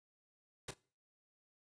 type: noise with echo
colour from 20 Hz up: pink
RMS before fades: -43 dBFS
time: 0.68-0.71 s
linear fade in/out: 5 ms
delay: 30 ms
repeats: 1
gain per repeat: -13 dB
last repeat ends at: 0.74 s
effects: noise-tail reverb RT60 0.4 s tail -21 dB re dry + resampled to 22050 Hz